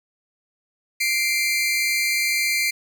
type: tone pair together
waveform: sawtooth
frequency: 2093 / 2351 Hz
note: C7 / D7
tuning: 0 / +1 cents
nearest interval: major second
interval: 201 cents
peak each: -19 dBFS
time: 1-2.71 s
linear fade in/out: 10 ms
effects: none